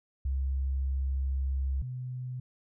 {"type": "tone pair in turn", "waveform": "sine", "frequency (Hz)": [67, 126.48], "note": ["C2", "B2"], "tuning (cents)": [42, 42], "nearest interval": "major seventh", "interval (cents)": 1100, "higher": "second", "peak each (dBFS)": [-27, -34], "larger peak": "first", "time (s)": [[0.25, 1.82], [1.82, 2.4]], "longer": "first", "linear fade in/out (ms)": 5, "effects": []}